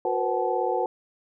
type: tone cluster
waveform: sine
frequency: 364.8 / 477.1 / 514 / 754 / 863 Hz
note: F#4 / A#4 / C5 / F#5 / A5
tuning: -24 / +40 / -31 / +32 / -34 cents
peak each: -29 dBFS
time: 0.05-0.86 s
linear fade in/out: 2 ms
effects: none